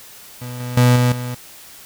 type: tone with level steps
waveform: 35% pulse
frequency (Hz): 123.47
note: B2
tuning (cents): 0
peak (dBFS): -26 / -23 / -8 / -11 / -22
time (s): 0.41-1.35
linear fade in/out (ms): 10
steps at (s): 0.6 / 0.77 / 0.96 / 1.12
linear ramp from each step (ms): 2
effects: white hiss -41 dBFS RMS until 1.85 s